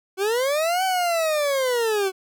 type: linear two-way sweep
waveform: 40% pulse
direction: up then down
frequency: 370 to 765 to 370 Hz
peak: -19 dBFS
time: 0.17-2.12 s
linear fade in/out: 50 ms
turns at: 0.84 s
effects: none